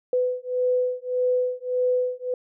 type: beating tone pair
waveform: sine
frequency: 500 / 501.7 Hz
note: B4 / B4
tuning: +21 / +27 cents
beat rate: 1.7 Hz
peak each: -24 dBFS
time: 0.13-2.34 s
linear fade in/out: 2 ms
effects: none